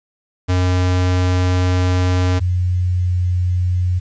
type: tone pair in turn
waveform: square / sine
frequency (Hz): 90.9 / 89.91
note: F#2 / F#2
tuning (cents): -30 / -49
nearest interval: unison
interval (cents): 19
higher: first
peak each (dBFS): -14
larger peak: neither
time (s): 0.48-2.4 / 2.4-4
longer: first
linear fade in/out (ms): 20
effects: resampled to 16000 Hz + 8-bit